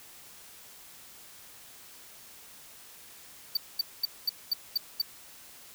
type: tone bursts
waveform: square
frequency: 4600 Hz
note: D8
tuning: 37 cents flat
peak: -24 dBFS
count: 7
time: 3.55-5.017 s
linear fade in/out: 5 ms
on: 21 ms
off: 220 ms
effects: white hiss -51 dBFS RMS until 5.74 s